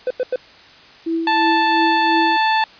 triangle tone bursts, 506 Hz, B4, 42 cents sharp, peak -14 dBFS, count 3, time 0.07-0.359 s, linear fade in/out 2 ms, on 35 ms, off 92 ms
sine tone with tremolo, 329.6 Hz, E4, in tune, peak -16 dBFS, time 1.06-2.37 s, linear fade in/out 10 ms, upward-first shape triangle, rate 2.9 Hz, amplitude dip 70%
harmonic tone, 880 Hz, A5, in tune, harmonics 1 / 2 / 3 / 4 / 5, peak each -15 / -21 / -25 / -27 / -29 dBFS, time 1.27-2.64 s, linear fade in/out 2 ms
effects white hiss -44 dBFS RMS until 2.79 s + resampled to 11025 Hz

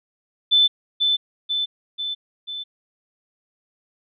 sine tone with echo, 3520 Hz, A7, in tune, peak -12 dBFS, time 0.51-0.68 s, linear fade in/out 20 ms, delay 490 ms, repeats 4, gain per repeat -4 dB, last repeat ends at 2.64 s, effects none

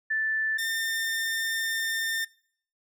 sine / sawtooth tone pair in turn, 1760 / 1805.3 Hz, A6 / A6, 0 / +44 cents, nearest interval unison, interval 44 cents, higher second, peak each -24 dBFS, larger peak neither, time 0.1-0.58 / 0.58-2.25 s, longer second, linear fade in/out 10 ms, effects noise-tail reverb RT60 0.6 s tail -23 dB re dry

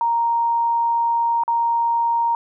sine tone with dropouts, 932.3 Hz, A#5, in tune, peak -16 dBFS, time 0.01-2.35 s, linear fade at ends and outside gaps 1 ms, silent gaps 1.436-1.479 s, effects none

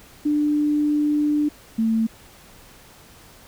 sine tone pair in turn, 296.9 / 223.8 Hz, D4 / A3, +19 / +30 cents, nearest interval perfect fourth, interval 489 cents, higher first, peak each -17 dBFS, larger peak neither, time 0.25-1.49 / 1.78-2.07 s, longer first, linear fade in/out 10 ms, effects pink hiss -48 dBFS RMS until 3.47 s

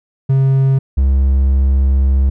triangle tone pair in turn, 134.5 / 67.25 Hz, C3 / C2, +48 / +48 cents, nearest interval octave, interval 1200 cents, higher first, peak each -7 dBFS, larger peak neither, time 0.29-0.79 / 0.97-2.3 s, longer second, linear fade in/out 10 ms, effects none

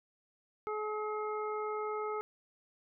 harmonic tone, 425.9 Hz, G#4, 44 cents sharp, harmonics 1 / 2 / 3 / 5, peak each -36 / -42 / -39 / -50 dBFS, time 0.67-2.21 s, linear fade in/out 0 ms, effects none

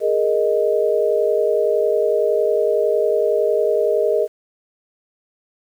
sine chord, Ab suspended second, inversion none, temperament equal, 415.3 / 466.2 / 622.3 Hz, Ab4 / Bb4 / Eb5, 0 / 0 / 0 cents, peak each -19 dBFS, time 0-4.28 s, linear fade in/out 50 ms, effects 8-bit

